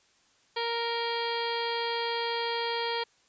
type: harmonic tone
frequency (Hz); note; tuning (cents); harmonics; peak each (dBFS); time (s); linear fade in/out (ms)
466.2; A#4; 0; 1 / 2 / 3 / 4 / 5 / 6 / 7 / 8 / 9 / 10; -33 / -33 / -42 / -39 / -40 / -46 / -37 / -50 / -40 / -42; 0.56-3.04; 10
effects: white hiss -65 dBFS RMS until 3.28 s + resampled to 16000 Hz